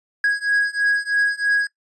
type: beating tone pair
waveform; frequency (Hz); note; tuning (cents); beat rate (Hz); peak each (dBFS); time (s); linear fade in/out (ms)
triangle; 1652 / 1655.1; G#6 / G#6; -10 / -6; 3.1; -19 / -18; 0.24-1.67; 2
effects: noise-tail reverb RT60 0.1 s tail -20 dB re dry + resampled to 24000 Hz